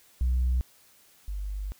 sine tone pair in turn, 62.4 / 49.53 Hz, B1 / G1, +19 / +19 cents, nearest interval major third, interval 400 cents, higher first, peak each -20 / -30 dBFS, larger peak first, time 0.21-0.61 / 1.28-1.72 s, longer second, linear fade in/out 0 ms, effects tanh soft clip ceiling -20 dBFS + white hiss -59 dBFS RMS until 1.79 s

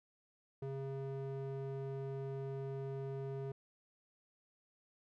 square tone with band-pass filter, 135.9 Hz, C#3, 34 cents flat, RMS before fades -42 dBFS, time 0.62-3.52 s, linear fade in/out 5 ms, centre 320 Hz, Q 1.6, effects none

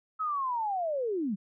sine linear sweep, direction down, 1300 to 177.8 Hz, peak -28 dBFS, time 0.19-1.36 s, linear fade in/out 20 ms, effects none

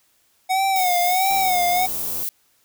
square tone with vibrato, 740 Hz, F#5, in tune, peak -18 dBFS, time 0.49-1.87 s, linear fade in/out 20 ms, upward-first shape sine, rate 1.5 Hz, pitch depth 88 cents each way
violet noise, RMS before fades -26 dBFS, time 0.76-2.29 s, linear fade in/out 0 ms
click train, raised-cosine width 1 ms, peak -26 dBFS, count 79, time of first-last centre 1.31-2.229 s, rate 84.9 Hz
effects white hiss -62 dBFS RMS until 2.64 s

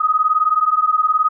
sine beating tone pair, 1244.5 / 1263.5 Hz, D#6 / D#6, 0 / +26 cents, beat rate 19 Hz, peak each -16 dBFS, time 0-1.29 s, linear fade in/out 10 ms, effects none

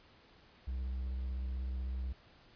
triangle tone with vibrato, 64 Hz, C2, 38 cents flat, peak -33 dBFS, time 0.67-2.13 s, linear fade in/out 10 ms, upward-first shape sine, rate 16 Hz, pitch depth 36 cents each way, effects pink hiss -62 dBFS RMS until 2.55 s + resampled to 11025 Hz

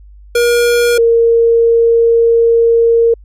square / sine tone pair in turn, 476.4 / 462.6 Hz, A#4 / A#4, +38 / -13 cents, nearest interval minor second, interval 51 cents, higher first, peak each -9 / -6 dBFS, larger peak second, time 0.35-0.98 / 0.98-3.14 s, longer second, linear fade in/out 5 ms, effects added 50 Hz sine -35 dBFS peak until 3.24 s + resampled to 32000 Hz

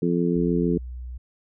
harmonic tone, 86.5 Hz, F2, 16 cents flat, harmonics 2 / 3 / 4 / 5, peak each -23 / -25 / -26 / -27 dBFS, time 0.02-0.78 s, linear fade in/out 5 ms
sine tone, 61.74 Hz, B1, in tune, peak -32 dBFS, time 0.35-1.18 s, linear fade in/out 10 ms
effects none

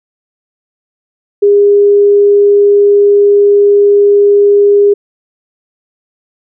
sine tone, 406.7 Hz, G#4, 36 cents flat, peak -3 dBFS, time 1.42-4.94 s, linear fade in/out 10 ms, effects none

